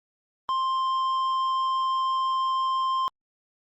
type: tone with tanh clipping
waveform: sine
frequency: 1051 Hz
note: C6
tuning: 7 cents sharp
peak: -24 dBFS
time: 0.49-3.08 s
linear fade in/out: 0 ms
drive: 7 dB
effects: Opus 32 kbps